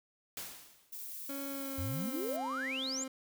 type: noise with exponential decay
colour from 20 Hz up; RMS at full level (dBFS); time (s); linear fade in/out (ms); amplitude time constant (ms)
white; -40; 0.37-1.06; 2; 150
type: noise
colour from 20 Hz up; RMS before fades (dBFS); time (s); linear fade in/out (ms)
violet; -44; 0.92-2.37; 10
type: tone with pitch glide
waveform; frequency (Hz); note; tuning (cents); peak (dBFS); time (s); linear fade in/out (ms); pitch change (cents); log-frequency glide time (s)
30% pulse; 277.2 to 263.6; C#4 to C4; 0 to +13; -37; 1.29-3.08; 5; -87; 1.47-2.12
type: exponential sweep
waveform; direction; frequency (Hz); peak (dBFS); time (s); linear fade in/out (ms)
sine; up; 77.78 to 7510; -35; 1.78-3.04; 5
effects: none